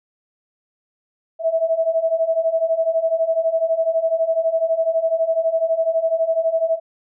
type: beating tone pair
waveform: sine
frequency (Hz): 645 / 657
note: E5 / E5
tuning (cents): -38 / -6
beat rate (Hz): 12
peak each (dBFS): -21 / -18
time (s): 1.39-6.8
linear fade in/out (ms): 50
effects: none